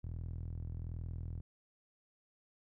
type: tone with band-pass filter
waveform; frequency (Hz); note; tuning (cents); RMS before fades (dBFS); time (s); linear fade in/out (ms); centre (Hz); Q
sawtooth; 41.2; E1; 0; -42; 0.03-1.41; 10; 96; 2.2
effects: none

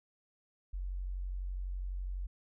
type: tone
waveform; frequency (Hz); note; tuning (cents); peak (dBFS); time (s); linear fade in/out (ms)
sine; 46; F#1; -9; -35; 0.73-2.27; 10
effects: none

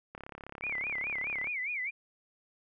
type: click train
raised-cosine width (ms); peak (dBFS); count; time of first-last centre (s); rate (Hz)
0.5; -28; 47; 0.15-1.472; 34.8
type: tone with vibrato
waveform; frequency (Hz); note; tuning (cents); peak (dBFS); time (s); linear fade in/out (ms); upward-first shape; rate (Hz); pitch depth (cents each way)
sine; 2218; C#7; 0; -32; 0.62-1.91; 20; sine; 4.8; 190
effects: none

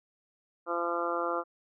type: harmonic tone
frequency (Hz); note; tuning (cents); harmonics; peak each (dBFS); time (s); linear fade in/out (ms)
171.4; F3; -32; 2 / 3 / 4 / 5 / 6 / 7 / 8; -36 / -34 / -37 / -40 / -39 / -34 / -37; 0.66-1.44; 50
effects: none

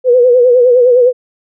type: tone with vibrato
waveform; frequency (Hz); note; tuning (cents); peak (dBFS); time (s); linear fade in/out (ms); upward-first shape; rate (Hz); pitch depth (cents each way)
sine; 493.9; B4; 0; -4; 0.04-1.13; 50; sine; 9.8; 65
effects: none

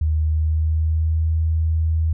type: tone with pitch glide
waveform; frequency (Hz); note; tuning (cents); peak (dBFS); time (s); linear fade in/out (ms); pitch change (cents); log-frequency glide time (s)
sine; 77.78 to 80.2; D#2 to E2; 0 to -47; -16; 0.01-2.13; 5; +53; 0.21-1.29
effects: none

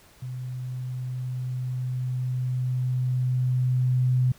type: tone with level ramp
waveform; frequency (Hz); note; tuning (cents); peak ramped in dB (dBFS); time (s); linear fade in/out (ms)
sine; 126.8; B2; +46; -31 to -18; 0.22-4.32; 5
effects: pink hiss -55 dBFS RMS until 4.38 s

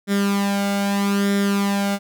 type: tone with flanger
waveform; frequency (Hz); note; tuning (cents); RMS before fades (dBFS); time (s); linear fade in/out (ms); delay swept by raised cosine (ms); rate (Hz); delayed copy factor
sawtooth; 200; G3; +35; -20; 0.07-1.99; 50; 0.55 to 1.41; 0.79; +0.65
effects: none

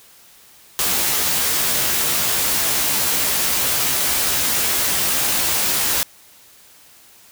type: noise with comb filter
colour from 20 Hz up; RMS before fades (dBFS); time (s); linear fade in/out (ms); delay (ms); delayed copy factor
white; -19; 0.79-6.03; 0; 15; +0.65
effects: white hiss -48 dBFS RMS until 7.31 s

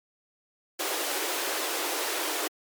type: high-pass noise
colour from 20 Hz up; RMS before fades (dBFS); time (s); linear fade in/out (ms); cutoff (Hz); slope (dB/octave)
pink; -30; 0.79-2.48; 10; 300; 96
effects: MP3 96 kbps

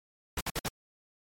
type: noise bursts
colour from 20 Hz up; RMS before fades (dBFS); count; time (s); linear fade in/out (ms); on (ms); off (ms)
pink; -32; 4; 0.37-0.685; 5; 39; 53
effects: MP3 64 kbps

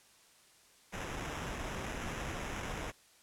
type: noise with sample-and-hold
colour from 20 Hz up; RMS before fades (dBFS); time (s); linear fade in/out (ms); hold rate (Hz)
pink; -40; 0.92-2.92; 20; 4410
effects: white hiss -63 dBFS RMS until 3.22 s + low-pass 10000 Hz 12 dB/octave

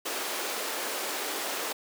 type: high-pass noise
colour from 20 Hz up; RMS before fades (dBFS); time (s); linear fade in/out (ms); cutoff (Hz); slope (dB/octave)
pink; -33; 0.05-1.73; 10; 340; 24
effects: none

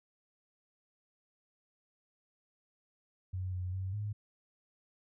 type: tone with pitch steps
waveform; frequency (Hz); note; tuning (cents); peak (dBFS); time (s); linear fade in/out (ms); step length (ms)
sine; 92.6 / 91 / 94.6 / 104.3; F#2 / F#2 / F#2 / G#2; +2 / -28 / +39 / +8; -34; 3.33-4.13; 10; 200
effects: none

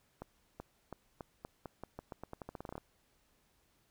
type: accelerating click train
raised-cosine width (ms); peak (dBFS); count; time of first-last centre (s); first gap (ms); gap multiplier
1; -29; 20; 0.22-2.78; 380; 0.86
effects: pink hiss -73 dBFS RMS until 3.9 s

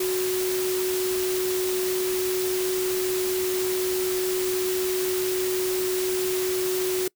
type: tone in noise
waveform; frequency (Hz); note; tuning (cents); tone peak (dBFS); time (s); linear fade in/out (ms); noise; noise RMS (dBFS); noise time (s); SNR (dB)
sine; 370; F#4; 0; -23; 0-7.08; 5; white; -31; 0-7.08; +5
effects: noise-tail reverb RT60 0.1 s tail -25 dB re dry

